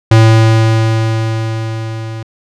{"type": "tone with level ramp", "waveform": "square", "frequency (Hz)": 111.8, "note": "A2", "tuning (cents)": 28, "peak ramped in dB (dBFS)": [-3, -22], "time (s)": [0.11, 2.23], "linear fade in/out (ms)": 5, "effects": ["low-pass 6000 Hz 12 dB/octave"]}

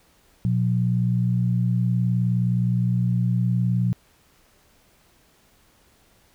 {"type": "tone pair together", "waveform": "sine", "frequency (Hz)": [120.62, 180], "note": ["B2", "F#3"], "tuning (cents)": [-40, -47], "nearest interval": "perfect fifth", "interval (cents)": 693, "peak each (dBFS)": [-20, -23], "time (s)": [0.45, 3.93], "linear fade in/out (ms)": 0, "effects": ["pink hiss -59 dBFS RMS until 6.34 s"]}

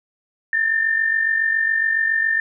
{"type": "tone pair together", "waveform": "sine", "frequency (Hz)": [1752.8, 1800], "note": ["A6", "A6"], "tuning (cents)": [-7, 39], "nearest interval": "unison", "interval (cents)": 46, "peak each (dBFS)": [-24, -17], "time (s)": [0.53, 2.4], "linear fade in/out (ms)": 2, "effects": []}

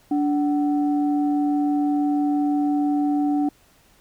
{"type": "tone pair together", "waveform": "sine", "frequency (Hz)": [291.3, 749], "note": ["D4", "F#5"], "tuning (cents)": [-14, 21], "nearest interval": "octave + major third", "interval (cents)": 1635, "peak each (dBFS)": [-18, -27], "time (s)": [0.11, 3.49], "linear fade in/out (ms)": 5, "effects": ["tanh soft clip ceiling -11 dBFS", "pink hiss -57 dBFS RMS until 4 s"]}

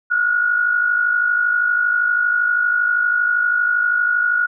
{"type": "tone pair together", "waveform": "sine", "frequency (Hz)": [1396.9, 1449.5], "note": ["F6", "F#6"], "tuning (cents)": [0, -36], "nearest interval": "minor second", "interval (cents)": 64, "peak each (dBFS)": [-22, -15], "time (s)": [0.1, 4.47], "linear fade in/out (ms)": 20, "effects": []}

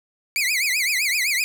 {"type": "tone with vibrato", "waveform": "sawtooth", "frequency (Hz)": 2231, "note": "C#7", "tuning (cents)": 11, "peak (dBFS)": -16, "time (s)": [0.36, 1.44], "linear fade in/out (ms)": 0, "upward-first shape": "triangle", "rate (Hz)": 7.8, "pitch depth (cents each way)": 250, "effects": []}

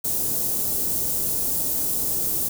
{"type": "band-stop noise", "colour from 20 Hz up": "white", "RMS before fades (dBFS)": -24, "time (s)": [0.04, 2.49], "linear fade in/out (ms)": 10, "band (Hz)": [460, 9100], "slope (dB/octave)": 12, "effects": []}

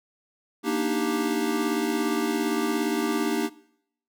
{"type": "chord", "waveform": "square", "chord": "Eb major seventh", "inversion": "second", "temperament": "equal with one note detuned", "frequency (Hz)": [234.8, 293.7, 311.1, 392], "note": ["Bb3", "D4", "Eb4", "G4"], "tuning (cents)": [13, 0, 0, 0], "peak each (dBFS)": -30, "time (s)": [0.63, 3.5], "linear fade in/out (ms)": 50, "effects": ["noise-tail reverb RT60 0.7 s tail -20 dB re dry"]}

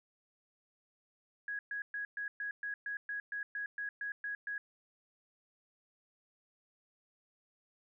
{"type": "tone bursts", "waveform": "sine", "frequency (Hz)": 1661.2, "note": "G#6", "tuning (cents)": 0, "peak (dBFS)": -36, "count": 14, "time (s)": [1.48, 4.58], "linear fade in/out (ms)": 2, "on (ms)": 110, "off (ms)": 120, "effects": []}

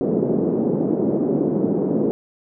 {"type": "band-pass noise", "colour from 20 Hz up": "white", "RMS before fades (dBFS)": -20, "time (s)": [0.01, 2.11], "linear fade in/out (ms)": 0, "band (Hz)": [170, 420], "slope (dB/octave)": 24, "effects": []}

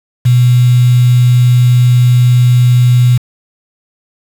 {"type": "tone with quantisation", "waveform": "sine", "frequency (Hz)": 123.47, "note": "B2", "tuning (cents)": 0, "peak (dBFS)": -4, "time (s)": [0.25, 3.18], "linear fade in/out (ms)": 10, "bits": 4, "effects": []}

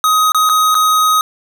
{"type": "tone with dropouts", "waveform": "square", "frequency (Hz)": 1258, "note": "D#6", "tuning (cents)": 19, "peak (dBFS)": -10, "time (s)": [0.04, 1.21], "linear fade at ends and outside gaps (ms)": 1, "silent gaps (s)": [[0.32, 0.346], [0.491, 0.496], [0.745, 0.751]], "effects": []}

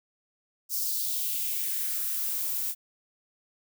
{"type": "noise with high-pass filter sweep", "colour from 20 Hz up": "violet", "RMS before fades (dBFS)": -30, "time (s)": [0.69, 2.75], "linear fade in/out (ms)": 50, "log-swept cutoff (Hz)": [5600, 610], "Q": 2.3, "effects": []}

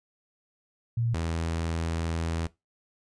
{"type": "tone pair in turn", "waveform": ["sine", "sawtooth"], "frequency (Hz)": [116.54, 82.49], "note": ["A#2", "E2"], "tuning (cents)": [0, 2], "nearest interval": "tritone", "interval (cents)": 598, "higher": "first", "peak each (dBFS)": -24, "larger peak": "neither", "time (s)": [[0.97, 1.14], [1.14, 2.47]], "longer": "second", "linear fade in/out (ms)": 5, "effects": ["noise-tail reverb RT60 0.2 s tail -19 dB re dry", "resampled to 22050 Hz"]}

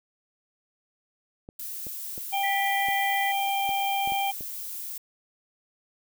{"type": "clicks", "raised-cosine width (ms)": 2, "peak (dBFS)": -28, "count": 8, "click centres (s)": [1.489, 1.868, 2.179, 2.886, 3.692, 4.075, 4.121, 4.409]}
{"type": "noise", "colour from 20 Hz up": "violet", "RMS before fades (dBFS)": -36, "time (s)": [1.59, 4.98], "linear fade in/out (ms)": 5}
{"type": "harmonic tone", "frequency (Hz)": 791, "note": "G5", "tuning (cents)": 15, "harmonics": [1, 3, 4], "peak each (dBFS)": [-25, -33, -35], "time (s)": [2.32, 4.32], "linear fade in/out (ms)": 20}
{"type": "tone with pitch glide", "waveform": "sine", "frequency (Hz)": [1970, 1983.7], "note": ["B6", "B6"], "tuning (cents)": [-5, 7], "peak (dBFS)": -28, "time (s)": [2.43, 3.32], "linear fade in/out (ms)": 10, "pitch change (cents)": 12, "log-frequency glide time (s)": [2.57, 3.13]}
{"effects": []}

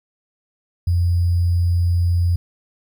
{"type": "tone with sample-and-hold", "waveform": "sine", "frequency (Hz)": 87.1, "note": "F2", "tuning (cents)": -4, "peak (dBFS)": -14, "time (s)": [0.87, 2.36], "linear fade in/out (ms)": 5, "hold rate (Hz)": 4900, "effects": []}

